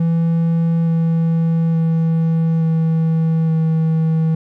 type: tone with pitch steps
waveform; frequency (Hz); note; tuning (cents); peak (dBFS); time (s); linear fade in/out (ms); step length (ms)
triangle; 166 / 164.66 / 163.34 / 162.02 / 160.72; E3 / E3 / E3 / E3 / E3; +12 / -2 / -16 / -30 / -44; -11; 0-4.35; 5; 870
effects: none